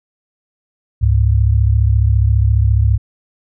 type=tone pair together; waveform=sine; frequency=69.3 / 103.93 Hz; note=C#2 / G#2; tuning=0 / +2 cents; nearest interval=perfect fifth; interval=702 cents; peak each=-12 dBFS; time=1.01-2.98 s; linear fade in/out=20 ms; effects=none